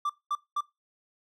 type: tone bursts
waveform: triangle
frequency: 1174.7 Hz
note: D6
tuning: in tune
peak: -24 dBFS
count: 3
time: 0.05-0.608 s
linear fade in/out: 5 ms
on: 46 ms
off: 210 ms
effects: noise-tail reverb RT60 0.2 s tail -19 dB re dry